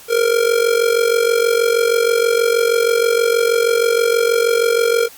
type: tone with amplitude modulation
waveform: square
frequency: 466.2 Hz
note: A#4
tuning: in tune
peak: -10 dBFS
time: 0.08-5.09 s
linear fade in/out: 50 ms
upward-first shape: sine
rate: 46.3 Hz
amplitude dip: 75%
effects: white hiss -41 dBFS RMS until 5.17 s + Opus 48 kbps